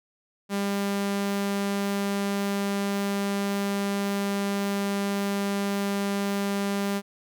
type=tone; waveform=sawtooth; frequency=199.8 Hz; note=G3; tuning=33 cents sharp; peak=-21 dBFS; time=0.49-7.02 s; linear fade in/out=50 ms; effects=none